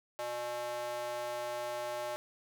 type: tone with high-pass filter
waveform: square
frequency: 121.1 Hz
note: B2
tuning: 34 cents flat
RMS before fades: -38 dBFS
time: 0.19-2.16 s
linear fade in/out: 0 ms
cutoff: 650 Hz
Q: 3.1
effects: none